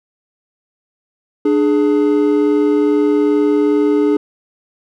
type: tone pair together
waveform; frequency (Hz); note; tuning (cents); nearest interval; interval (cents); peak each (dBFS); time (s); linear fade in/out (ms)
triangle; 296.8 / 419.2; D4 / G#4; +18 / +16; tritone; 598; -11 / -12; 1.45-4.17; 5
effects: none